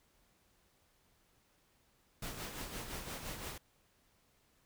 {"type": "noise with tremolo", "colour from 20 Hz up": "pink", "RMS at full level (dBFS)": -42, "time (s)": [2.22, 3.58], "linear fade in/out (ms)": 5, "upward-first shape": "sine", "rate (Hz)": 5.8, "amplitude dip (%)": 50, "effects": ["pink hiss -72 dBFS RMS until 4.65 s"]}